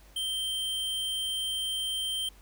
square tone, 3136 Hz, G7, in tune, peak -30 dBFS, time 0.16-2.29 s, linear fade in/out 5 ms, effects added 50 Hz sine -54 dBFS peak until 2.41 s + pink hiss -59 dBFS RMS until 2.41 s

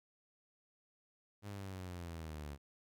sawtooth linear sweep, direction down, 103.83 to 70.1 Hz, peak -40 dBFS, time 1.42-2.58 s, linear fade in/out 50 ms, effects none

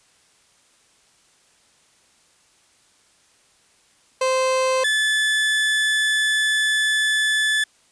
30% pulse tone pair in turn, 520 / 1734 Hz, C5 / A6, -11 / -26 cents, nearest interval octave + major sixth, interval 2085 cents, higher second, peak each -15 dBFS, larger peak neither, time 4.21-4.84 / 4.84-7.64 s, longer second, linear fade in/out 5 ms, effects white hiss -58 dBFS RMS until 7.91 s + resampled to 22050 Hz

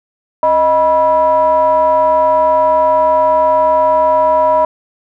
triangle ring-modulated tone, 175.8 Hz, F3, 12 cents sharp, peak -3 dBFS, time 0.43-4.65 s, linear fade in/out 2 ms, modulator 800 Hz, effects none

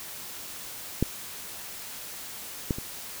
clicks, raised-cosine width 3 ms, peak -9 / -12 / -22 dBFS, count 3, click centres 1.026 / 2.708 / 2.785 s, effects white hiss -40 dBFS RMS until 3.2 s

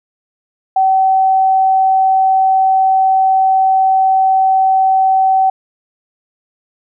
sine tone, 764 Hz, G5, 45 cents flat, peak -8 dBFS, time 0.76-5.5 s, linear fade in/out 5 ms, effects none

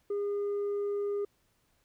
sine tone with tanh clipping, 406.8 Hz, G#4, 36 cents flat, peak -30 dBFS, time 0.1-1.25 s, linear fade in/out 5 ms, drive 2 dB, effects pink hiss -72 dBFS RMS until 1.84 s

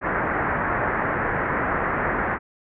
white low-pass noise, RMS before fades -24 dBFS, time 0.01-2.39 s, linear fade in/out 50 ms, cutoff 1900 Hz, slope 48 dB/octave, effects none

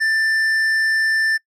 triangle tone with tanh clipping, 1775 Hz, A6, 15 cents sharp, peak -17 dBFS, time 0-1.38 s, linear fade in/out 20 ms, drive 12 dB, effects noise-tail reverb RT60 0.1 s tail -24 dB re dry

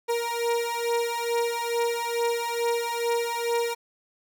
30% pulse beating tone pair, 468.3 / 470.6 Hz, A#4 / A#4, +8 / +16 cents, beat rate 2.3 Hz, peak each -25 dBFS, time 0.08-3.75 s, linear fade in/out 20 ms, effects none

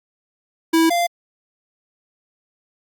square tone pair in turn, 326.9 / 692.7 Hz, E4 / F5, -14 / -14 cents, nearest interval octave + minor second, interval 1300 cents, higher second, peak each -13 / -17 dBFS, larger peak first, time 0.73-0.9 / 0.9-1.07 s, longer neither, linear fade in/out 10 ms, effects Opus 48 kbps

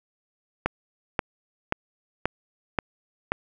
click train, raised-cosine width 0.5 ms, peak -7 dBFS, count 6, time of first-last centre 0.66-3.32 s, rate 1.88 Hz, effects none

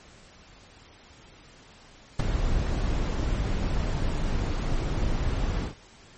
brown noise with ADSR envelope, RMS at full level -17 dBFS, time 2.19-5.75 s, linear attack 9 ms, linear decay 9 ms, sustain -9 dB, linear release 120 ms, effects pink hiss -52 dBFS RMS until 6.17 s + MP3 32 kbps

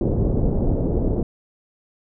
pink low-pass noise, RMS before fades -20 dBFS, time 0.01-1.23 s, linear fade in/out 2 ms, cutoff 520 Hz, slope 24 dB/octave, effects none

